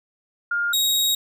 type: tone pair in turn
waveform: sine / sawtooth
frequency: 1411 / 3784 Hz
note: F6 / A#7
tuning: +17 / +25 cents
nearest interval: octave + perfect fourth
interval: 1708 cents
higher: second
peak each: -20 / -15 dBFS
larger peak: second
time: 0.51-0.73 / 0.73-1.15 s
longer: second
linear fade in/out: 5 ms
effects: none